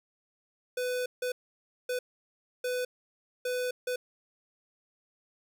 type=tone bursts at uneven times; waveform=square; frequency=498.9 Hz; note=B4; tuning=17 cents sharp; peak=-30 dBFS; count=6; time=0.77-1.06 / 1.22-1.32 / 1.89-1.99 / 2.64-2.85 / 3.45-3.71 / 3.87-3.96 s; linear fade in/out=5 ms; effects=none